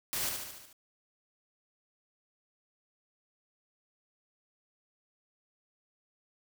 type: noise with echo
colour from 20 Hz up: white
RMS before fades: -34 dBFS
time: 0.13-0.29 s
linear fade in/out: 0 ms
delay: 73 ms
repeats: 6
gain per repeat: -4 dB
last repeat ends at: 0.728 s
effects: none